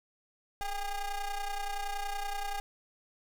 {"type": "ring-modulated tone", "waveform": "45% pulse", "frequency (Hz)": 408.3, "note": "G#4", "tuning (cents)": -29, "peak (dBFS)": -30, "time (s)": [0.61, 2.6], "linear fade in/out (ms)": 0, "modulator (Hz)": 393, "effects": []}